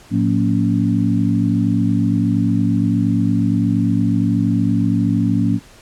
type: tone cluster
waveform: sine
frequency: 110.7 / 179.4 / 232.3 / 280.8 Hz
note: A2 / F3 / A#3 / C#4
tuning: +11 / +47 / -6 / +22 cents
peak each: -19 dBFS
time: 0.1-5.6 s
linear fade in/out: 50 ms
effects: pink hiss -45 dBFS RMS until 5.81 s + low-pass 10000 Hz 12 dB/octave